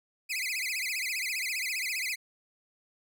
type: tone with vibrato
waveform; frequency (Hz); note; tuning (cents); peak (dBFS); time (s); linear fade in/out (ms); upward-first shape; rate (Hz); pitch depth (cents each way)
sawtooth; 2281; C#7; +49; -27; 0.29-2.16; 20; sine; 15; 230
effects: none